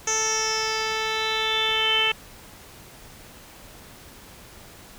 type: tone with low-pass filter sweep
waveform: 10% pulse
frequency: 440 Hz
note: A4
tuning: in tune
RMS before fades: -24 dBFS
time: 0.07-2.12 s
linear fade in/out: 5 ms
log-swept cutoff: 6300 to 2900 Hz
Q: 9.7
effects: pink hiss -46 dBFS RMS until 4.98 s